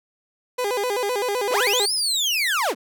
30% pulse tone with vibrato, 450.3 Hz, A4, 40 cents sharp, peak -19 dBFS, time 0.58-1.86 s, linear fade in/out 10 ms, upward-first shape square, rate 7.8 Hz, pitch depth 180 cents each way
30% pulse linear two-way sweep, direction up then down, 175.5 to 5274 to 175.5 Hz, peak -17 dBFS, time 1.5-2.75 s, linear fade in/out 50 ms, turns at 1.93 s
effects none

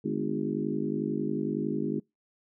harmonic tone with a mistuned harmonic, 51 Hz, G#1, 31 cents flat, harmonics 3 / 4 / 5 / 6 / 7 / 8, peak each -37 / -33 / -35 / -33 / -35 / -37 dBFS, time 0.04-2 s, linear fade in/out 10 ms, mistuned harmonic 4, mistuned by +66 cents, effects noise-tail reverb RT60 0.2 s tail -26 dB re dry

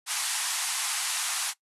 white band-pass noise, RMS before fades -30 dBFS, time 0.06-1.54 s, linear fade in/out 50 ms, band 760 to 11000 Hz, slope 48 dB/octave, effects noise-tail reverb RT60 0.1 s tail -19 dB re dry + resampled to 32000 Hz

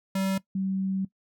square / sine tone pair in turn, 192.3 / 191.62 Hz, G3 / G3, -33 / -39 cents, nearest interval unison, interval 6 cents, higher first, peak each -25 dBFS, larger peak neither, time 0.15-0.38 / 0.55-1.05 s, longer second, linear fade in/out 5 ms, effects noise-tail reverb RT60 0.1 s tail -18 dB re dry

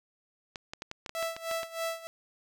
clicks, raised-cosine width 0.2 ms, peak -21 dBFS, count 10, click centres 0.558 / 0.735 / 0.821 / 0.914 / 1.062 / 1.094 / 1.227 / 1.365 / 1.513 / 1.632 s
sawtooth tone with tremolo, 659.3 Hz, E5, in tune, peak -26 dBFS, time 1.15-2.07 s, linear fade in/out 0 ms, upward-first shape sine, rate 3.2 Hz, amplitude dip 85%
effects none

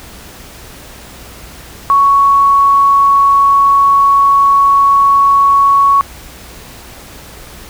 sine tone, 1113 Hz, C#6, 7 cents sharp, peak -5 dBFS, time 1.9-6.01 s, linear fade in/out 0 ms, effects added 60 Hz sine -39 dBFS peak until 7.69 s + pink hiss -34 dBFS RMS until 7.69 s

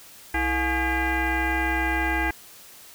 sine tone with frequency modulation, 840 Hz, G#5, 19 cents sharp, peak -21 dBFS, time 0.34-2.31 s, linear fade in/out 5 ms, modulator 389 Hz, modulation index 3.6, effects white hiss -47 dBFS RMS until 2.94 s

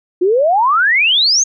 sine exponential sweep, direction up, 343.7 to 6645 Hz, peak -9 dBFS, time 0.21-1.44 s, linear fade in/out 10 ms, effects none

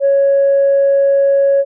sine tone, 554.4 Hz, C#5, in tune, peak -7 dBFS, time 0-1.65 s, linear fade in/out 50 ms, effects tanh soft clip ceiling -5 dBFS

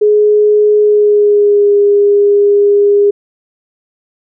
sine tone with pitch glide, 420 to 407.3 Hz, G#4 to G#4, +19 to -34 cents, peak -5 dBFS, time 0.01-3.11 s, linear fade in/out 10 ms, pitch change -53 cents, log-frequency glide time 0.81-1.75 s, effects none

